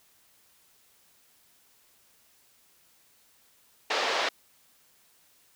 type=band-pass noise; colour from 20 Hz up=pink; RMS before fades=-28 dBFS; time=3.9-4.29 s; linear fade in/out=5 ms; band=440 to 5000 Hz; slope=24 dB/octave; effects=white hiss -63 dBFS RMS until 5.55 s